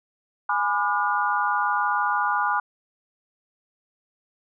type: chord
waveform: sine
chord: G# diminished seventh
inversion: none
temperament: just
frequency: 830.6 / 996.7 / 1196.1 / 1435.3 Hz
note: G#5 / B5 / D6 / F6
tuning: 0 / +16 / +31 / +47 cents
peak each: -26 dBFS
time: 0.49-2.6 s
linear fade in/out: 5 ms
effects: none